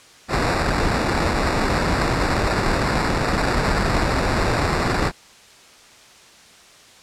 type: noise with sample-and-hold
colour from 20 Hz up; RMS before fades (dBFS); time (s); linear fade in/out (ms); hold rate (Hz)
pink; -20; 0.28-5.12; 50; 3150
effects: white hiss -47 dBFS RMS until 7.02 s + low-pass 7000 Hz 12 dB/octave